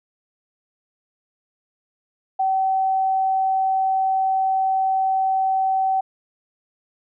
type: tone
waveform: sine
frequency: 765 Hz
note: G5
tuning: 42 cents flat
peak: -17 dBFS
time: 2.39-6.01 s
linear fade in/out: 10 ms
effects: none